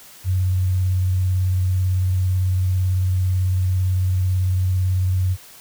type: tone with vibrato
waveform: sine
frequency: 92.5 Hz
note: F#2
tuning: in tune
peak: -16 dBFS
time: 0.24-5.37 s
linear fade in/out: 50 ms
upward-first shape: square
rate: 18 Hz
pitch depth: 20 cents each way
effects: white hiss -44 dBFS RMS until 5.6 s